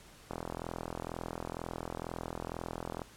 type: click train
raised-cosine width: 1 ms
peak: -23 dBFS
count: 115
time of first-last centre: 0.31-3.018 s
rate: 42.1 Hz
effects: pink hiss -56 dBFS RMS until 3.16 s + low-pass 12000 Hz 12 dB/octave